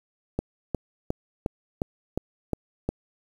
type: click train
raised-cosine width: 2 ms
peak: -12 dBFS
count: 8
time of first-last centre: 0.39-2.89 s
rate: 2.8 Hz
effects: 8-bit